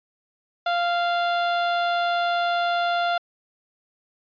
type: tone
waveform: 30% pulse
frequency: 695 Hz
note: F5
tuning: 9 cents flat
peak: -18 dBFS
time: 0.66-3.18 s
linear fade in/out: 5 ms
effects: resampled to 11025 Hz